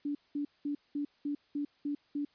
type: tone bursts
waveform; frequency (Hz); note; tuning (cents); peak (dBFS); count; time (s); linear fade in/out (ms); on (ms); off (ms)
sine; 289.5; D4; -25; -31; 8; 0.05-2.25; 5; 100; 200
effects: white hiss -68 dBFS RMS until 2.34 s + resampled to 11025 Hz